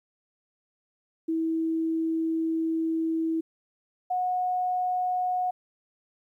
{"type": "tone pair in turn", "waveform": "sine", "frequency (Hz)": [324.4, 729.6], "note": ["E4", "F#5"], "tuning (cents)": [-28, -24], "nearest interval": "octave + major second", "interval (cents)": 1404, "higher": "second", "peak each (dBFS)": -24, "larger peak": "neither", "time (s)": [[1.28, 3.41], [4.1, 5.51]], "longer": "first", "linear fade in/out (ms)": 10, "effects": ["11-bit"]}